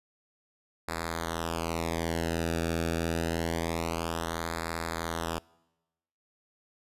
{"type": "tone with flanger", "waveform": "sawtooth", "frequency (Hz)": 83, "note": "E2", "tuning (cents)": 12, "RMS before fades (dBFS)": -32, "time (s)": [0.88, 5.39], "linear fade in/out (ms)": 5, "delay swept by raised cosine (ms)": [0.33, 0.98], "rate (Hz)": 0.26, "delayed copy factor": -0.9, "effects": ["noise-tail reverb RT60 1.0 s tail -25 dB re dry", "resampled to 32000 Hz"]}